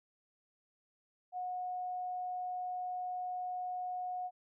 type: tone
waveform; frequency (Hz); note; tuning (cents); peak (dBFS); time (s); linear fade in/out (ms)
sine; 728; F#5; -28; -36; 1.32-4.31; 50
effects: none